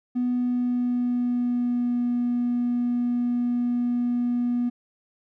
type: tone with pitch glide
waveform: triangle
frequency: 246.9 to 242.5 Hz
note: B3 to B3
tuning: 0 to -31 cents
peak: -18 dBFS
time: 0.15-4.7 s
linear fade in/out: 20 ms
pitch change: -31 cents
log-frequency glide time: 0.28-2.02 s
effects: tanh soft clip ceiling -18 dBFS